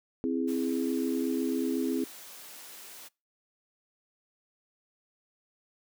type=chord; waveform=sine; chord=C augmented; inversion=none; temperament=equal; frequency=261.6 / 329.6 / 415.3 Hz; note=C4 / E4 / G#4; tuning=0 / 0 / 0 cents; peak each=-29 / -32 / -34 dBFS; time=0.24-2.04 s; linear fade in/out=0 ms
type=high-pass noise; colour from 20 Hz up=white; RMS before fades=-47 dBFS; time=0.47-3.09 s; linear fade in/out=20 ms; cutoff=240 Hz; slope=12 dB/octave
effects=noise-tail reverb RT60 0.3 s tail -26 dB re dry